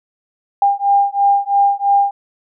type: beating tone pair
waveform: sine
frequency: 800 / 803 Hz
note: G5 / G5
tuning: +35 / +41 cents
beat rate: 3 Hz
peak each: -14 dBFS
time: 0.62-2.11 s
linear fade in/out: 2 ms
effects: none